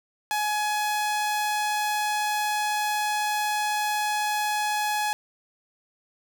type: tone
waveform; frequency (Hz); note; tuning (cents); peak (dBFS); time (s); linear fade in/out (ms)
sawtooth; 842; G#5; +24; -20; 0.31-5.13; 0
effects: none